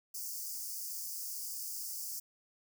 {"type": "high-pass noise", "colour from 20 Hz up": "white", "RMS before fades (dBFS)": -41, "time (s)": [0.14, 2.2], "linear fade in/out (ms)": 10, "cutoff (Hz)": 4700, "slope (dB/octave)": 96, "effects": []}